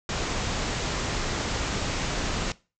pink low-pass noise, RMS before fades -29 dBFS, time 0.09-2.52 s, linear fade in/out 2 ms, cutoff 7600 Hz, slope 96 dB/octave, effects noise-tail reverb RT60 0.3 s tail -20 dB re dry

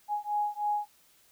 sine beating tone pair, 830.6 / 833.8 Hz, G#5 / G#5, 0 / +7 cents, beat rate 3.2 Hz, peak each -31 dBFS, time 0.08-0.88 s, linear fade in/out 50 ms, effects white hiss -63 dBFS RMS until 1.31 s

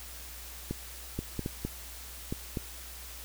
clicks, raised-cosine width 3 ms, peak -19 dBFS, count 7, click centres 0.71 / 1.19 / 1.393 / 1.461 / 1.65 / 2.325 / 2.572 s, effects added 60 Hz sine -47 dBFS peak until 3.24 s + white hiss -46 dBFS RMS until 3.24 s

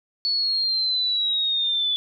sine linear sweep, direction down, 4435 to 3453 Hz, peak -20 dBFS, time 0.25-1.96 s, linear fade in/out 0 ms, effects none

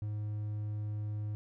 triangle tone, 105.4 Hz, G#2, 26 cents sharp, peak -32 dBFS, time 0.02-1.35 s, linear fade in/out 0 ms, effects none

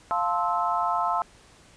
sine chord, F major seventh, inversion none, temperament equal with one note detuned, 698.5 / 880 / 1046.5 / 1304.9 Hz, F5 / A5 / C6 / E6, 0 / 0 / 0 / -18 cents, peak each -28 dBFS, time 0.11-1.22 s, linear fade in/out 0 ms, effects pink hiss -54 dBFS RMS until 1.76 s + resampled to 22050 Hz

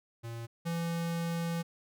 square tone pair in turn, 116 / 168.2 Hz, A#2 / E3, -8 / +35 cents, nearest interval tritone, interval 643 cents, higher second, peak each -39 / -32 dBFS, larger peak second, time 0.23-0.47 / 0.65-1.63 s, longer second, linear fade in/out 20 ms, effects none

